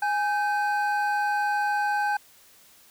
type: tone pair together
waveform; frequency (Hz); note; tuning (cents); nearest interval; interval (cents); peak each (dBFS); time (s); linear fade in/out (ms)
triangle; 827 / 1547.7; G#5 / G6; -8 / -23; major seventh; 1085; -22 / -26; 0.02-2.17; 5
effects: white hiss -55 dBFS RMS until 2.9 s